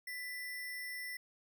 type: tone with sample-and-hold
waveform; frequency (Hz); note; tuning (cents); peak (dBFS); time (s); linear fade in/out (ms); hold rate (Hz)
sine; 1986; B6; +9; -40; 0.07-1.17; 5; 7350
effects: none